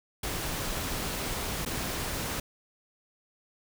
pink noise with dropouts, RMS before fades -33 dBFS, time 0.23-2.4 s, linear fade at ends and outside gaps 5 ms, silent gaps 1.651-1.66 s, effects none

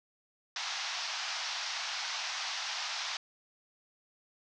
white band-pass noise, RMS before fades -37 dBFS, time 0.56-3.17 s, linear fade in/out 2 ms, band 690 to 5900 Hz, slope 48 dB/octave, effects none

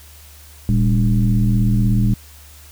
sine tone with frequency modulation, 116.54 Hz, A#2, in tune, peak -12 dBFS, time 0.69-2.14 s, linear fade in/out 0 ms, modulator 83.1 Hz, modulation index 1.2, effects added 74 Hz sine -42 dBFS peak until 2.71 s + white hiss -45 dBFS RMS until 2.71 s

